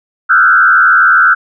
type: tone with frequency modulation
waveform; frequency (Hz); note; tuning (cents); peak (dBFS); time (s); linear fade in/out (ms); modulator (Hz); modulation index
sine; 1436; F6; +48; -4; 0.29-1.35; 20; 79.8; 1.6
effects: none